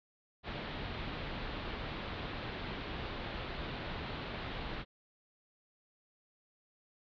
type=low-pass noise; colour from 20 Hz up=pink; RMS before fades=-41 dBFS; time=0.43-4.85 s; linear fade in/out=50 ms; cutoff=4100 Hz; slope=48 dB/octave; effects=none